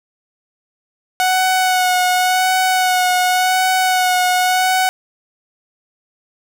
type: tone with vibrato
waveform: sawtooth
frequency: 738 Hz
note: F#5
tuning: 5 cents flat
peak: -9 dBFS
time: 1.2-4.89 s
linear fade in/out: 0 ms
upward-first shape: sine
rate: 0.9 Hz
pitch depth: 22 cents each way
effects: none